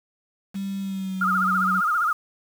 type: tone with pitch glide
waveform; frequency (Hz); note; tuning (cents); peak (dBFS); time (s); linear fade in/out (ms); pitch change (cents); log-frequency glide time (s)
sine; 196 to 187.69; G3 to F#3; 0 to +25; -26; 0.54-1.81; 20; -75; 0.8-1.19
type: tone with vibrato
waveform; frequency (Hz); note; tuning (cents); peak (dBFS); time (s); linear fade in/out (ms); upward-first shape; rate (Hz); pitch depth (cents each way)
sine; 1318.5; E6; 0; -19; 1.21-2.13; 5; sine; 15; 140
effects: 7-bit